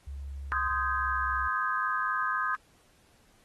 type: tone with pitch glide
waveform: sine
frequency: 69.3 to 68.11 Hz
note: C#2 to C#2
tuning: 0 to -30 cents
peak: -36 dBFS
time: 0.07-1.48 s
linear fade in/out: 5 ms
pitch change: -30 cents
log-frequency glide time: 1.05-1.2 s
type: chord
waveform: sine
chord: Ab major seventh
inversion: first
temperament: just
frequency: 1038.3 / 1245.9 / 1557.4 / 1661.2 Hz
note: C6 / Eb6 / G6 / Ab6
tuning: -14 / +2 / -12 / 0 cents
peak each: -33 / -30 / -33 / -35 dBFS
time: 0.52-2.55 s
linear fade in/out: 0 ms
effects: pink hiss -64 dBFS RMS until 3.44 s + AAC 32 kbps